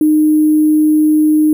sine tone with sample-and-hold, 306.5 Hz, D#4, 26 cents flat, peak -7 dBFS, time 0.01-1.53 s, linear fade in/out 2 ms, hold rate 11025 Hz, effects none

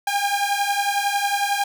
sawtooth beating tone pair, 801 / 812 Hz, G5 / G#5, +37 / -39 cents, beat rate 11 Hz, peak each -19 dBFS, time 0.07-1.64 s, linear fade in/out 5 ms, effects none

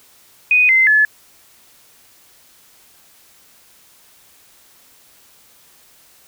sine tone with pitch steps, 2489 / 2069 / 1719.8 Hz, D#7 / C7 / A6, 0 / -20 / -40 cents, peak -9 dBFS, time 0.51-1.05 s, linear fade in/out 2 ms, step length 180 ms, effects white hiss -50 dBFS RMS until 6.27 s

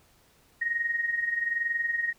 sine tone with amplitude modulation, 1871 Hz, A#6, 6 cents sharp, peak -23 dBFS, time 0.61-2.13 s, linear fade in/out 10 ms, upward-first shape sine, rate 21.1 Hz, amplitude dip 65%, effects pink hiss -62 dBFS RMS until 2.18 s

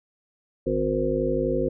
harmonic tone with a mistuned harmonic, 51.91 Hz, G#1, in tune, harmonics 1 / 3 / 5 / 7 / 9 / 10, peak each -32 / -32 / -29 / -27 / -28 / -27 dBFS, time 0.66-1.69 s, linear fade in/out 10 ms, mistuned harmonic 1, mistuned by +130 cents, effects none

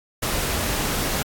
pink noise, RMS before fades -24 dBFS, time 0.22-1.23 s, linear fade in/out 10 ms, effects AAC 64 kbps

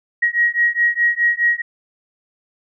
sine beating tone pair, 1893 / 1897.8 Hz, A#6 / A#6, +26 / +31 cents, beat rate 4.8 Hz, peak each -17 dBFS, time 0.22-1.62 s, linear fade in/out 10 ms, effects none

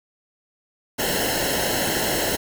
pink noise with comb filter, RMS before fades -23 dBFS, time 0.98-2.37 s, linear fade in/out 20 ms, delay 0.84 ms, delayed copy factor -0.8, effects none

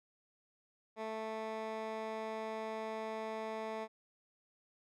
15% pulse tone with band-pass filter, 220 Hz, A3, in tune, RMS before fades -41 dBFS, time 0.96-3.88 s, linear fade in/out 50 ms, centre 880 Hz, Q 0.62, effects none

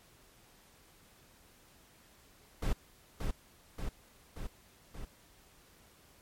brown noise with echo, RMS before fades -30 dBFS, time 2.62-2.73 s, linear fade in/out 5 ms, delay 580 ms, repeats 4, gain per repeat -3 dB, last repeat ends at 5.05 s, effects pink hiss -62 dBFS RMS until 6.21 s + MP3 64 kbps

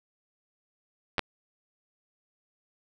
clicks, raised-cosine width 0.3 ms, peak -10 dBFS, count 2, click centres 1.182 / 1.193 s, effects none

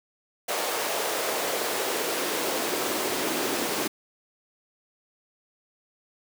pink noise with high-pass filter sweep, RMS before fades -28 dBFS, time 0.48-3.88 s, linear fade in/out 10 ms, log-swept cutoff 560 to 300 Hz, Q 1.9, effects none

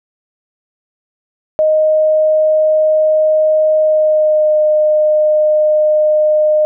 sine tone with pitch glide, 621 to 611.4 Hz, D#5 to D#5, -3 to -30 cents, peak -8 dBFS, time 1.59-6.65 s, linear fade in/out 0 ms, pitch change -27 cents, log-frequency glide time 3.79-4.59 s, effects none

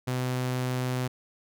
sawtooth tone, 126.9 Hz, B2, 47 cents sharp, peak -23 dBFS, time 0.07-1.08 s, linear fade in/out 10 ms, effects none

